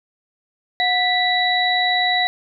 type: tone cluster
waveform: sine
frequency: 727 / 1972 / 3908 Hz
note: F#5 / B6 / B7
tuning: -31 / -3 / -19 cents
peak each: -20 dBFS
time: 0.8-2.27 s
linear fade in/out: 0 ms
effects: none